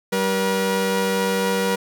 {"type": "tone pair together", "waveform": "sawtooth", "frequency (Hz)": [192.57, 479.4], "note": ["G3", "A#4"], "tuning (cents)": [-31, 48], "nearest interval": "octave + major third", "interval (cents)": 1579, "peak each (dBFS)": [-19, -17], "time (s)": [0.12, 1.76], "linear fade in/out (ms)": 10, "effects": []}